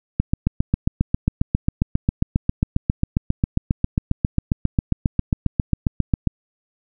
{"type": "click train", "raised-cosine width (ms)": 5, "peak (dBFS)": -4, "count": 46, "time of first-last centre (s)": [0.2, 6.273], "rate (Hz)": 7.41, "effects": []}